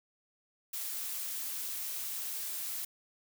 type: noise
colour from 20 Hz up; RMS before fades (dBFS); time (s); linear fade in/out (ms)
blue; -38; 0.73-2.85; 5
effects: none